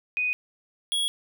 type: tone pair in turn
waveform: sine / square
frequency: 2489 / 3330 Hz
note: D#7 / G#7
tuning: 0 / +4 cents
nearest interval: perfect fourth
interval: 504 cents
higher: second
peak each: -23 / -24 dBFS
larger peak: first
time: 0.17-0.33 / 0.92-1.08 s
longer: neither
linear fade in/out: 0 ms
effects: none